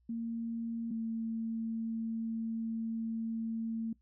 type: tone pair in turn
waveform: sine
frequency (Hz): 230 / 225.7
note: A#3 / A3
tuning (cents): -23 / +44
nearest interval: unison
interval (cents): 33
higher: first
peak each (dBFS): -34 / -33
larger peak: second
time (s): 0.09-0.91 / 0.91-3.93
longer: second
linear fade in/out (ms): 5
effects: noise-tail reverb RT60 0.1 s tail -20 dB re dry + added 60 Hz sine -67 dBFS peak until 4.01 s